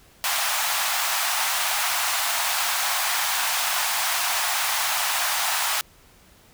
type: high-pass noise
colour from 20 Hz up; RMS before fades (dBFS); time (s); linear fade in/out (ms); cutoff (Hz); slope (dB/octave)
pink; -24; 0.24-5.81; 0; 710; 48
effects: pink hiss -54 dBFS RMS until 6.53 s